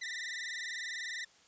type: tone with vibrato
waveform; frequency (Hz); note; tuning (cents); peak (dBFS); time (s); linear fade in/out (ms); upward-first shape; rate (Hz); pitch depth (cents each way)
sawtooth; 1897; A#6; +30; -34; 0.01-1.25; 10; sine; 20; 110
effects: white hiss -63 dBFS RMS until 1.47 s + resampled to 16000 Hz